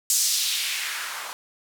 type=noise with band-pass filter sweep; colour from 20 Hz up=blue; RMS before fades=-26 dBFS; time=0.1-1.33 s; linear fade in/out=0 ms; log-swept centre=7100 to 870 Hz; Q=1.6; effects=none